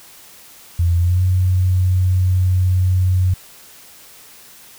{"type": "tone with pitch glide", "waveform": "sine", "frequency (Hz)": [85.8, 91.96], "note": ["F2", "F#2"], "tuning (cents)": [-30, -10], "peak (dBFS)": -12, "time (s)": [0.79, 3.34], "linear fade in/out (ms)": 5, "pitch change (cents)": 120, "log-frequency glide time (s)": [0.98, 1.22], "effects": ["white hiss -43 dBFS RMS until 4.78 s"]}